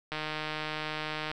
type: click train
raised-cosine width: 0.3 ms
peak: -18 dBFS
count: 185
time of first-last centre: 0.12-1.315 s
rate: 154 Hz
effects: none